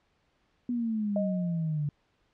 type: exponential sweep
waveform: sine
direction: down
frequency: 246.9 to 143.8 Hz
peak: -27 dBFS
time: 0.69-1.89 s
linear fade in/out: 2 ms
type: tone with exponential decay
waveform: sine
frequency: 622.3 Hz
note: D#5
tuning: in tune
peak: -26 dBFS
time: 1.16-1.85 s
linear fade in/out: 2 ms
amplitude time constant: 150 ms
effects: pink hiss -71 dBFS RMS until 2.33 s + low-pass 4000 Hz 12 dB/octave